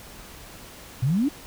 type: exponential sweep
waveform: sine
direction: up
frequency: 116.54 to 311.1 Hz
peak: -19 dBFS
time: 1.02-1.29 s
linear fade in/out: 10 ms
effects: pink hiss -44 dBFS RMS until 1.46 s